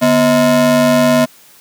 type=ring-modulated tone; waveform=square; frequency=196 Hz; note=G3; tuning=in tune; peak=-6 dBFS; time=0.01-1.26 s; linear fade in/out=20 ms; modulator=441 Hz; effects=white hiss -44 dBFS RMS until 1.6 s + high-pass 100 Hz 12 dB/octave